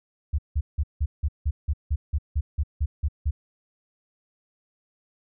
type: tone bursts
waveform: sine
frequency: 72.9 Hz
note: D2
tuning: 12 cents flat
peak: -20 dBFS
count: 14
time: 0.33-3.31 s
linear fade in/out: 10 ms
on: 55 ms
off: 170 ms
effects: none